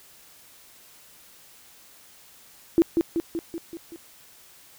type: tone with echo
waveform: sine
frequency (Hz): 333.8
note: E4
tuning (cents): +22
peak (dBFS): -13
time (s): 2.78-2.82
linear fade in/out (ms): 0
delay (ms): 190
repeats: 6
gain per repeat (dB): -4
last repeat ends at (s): 3.96
effects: white hiss -52 dBFS RMS until 4.78 s